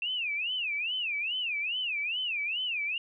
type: tone with vibrato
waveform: sine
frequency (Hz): 2644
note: E7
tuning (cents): +5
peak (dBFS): -29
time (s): 0.02-2.98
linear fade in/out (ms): 2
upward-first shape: sine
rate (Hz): 2.4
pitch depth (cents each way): 250
effects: none